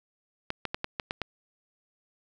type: clicks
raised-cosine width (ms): 0.3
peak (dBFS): -14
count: 7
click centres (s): 0.504 / 0.653 / 0.745 / 0.844 / 0.998 / 1.109 / 1.217
effects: none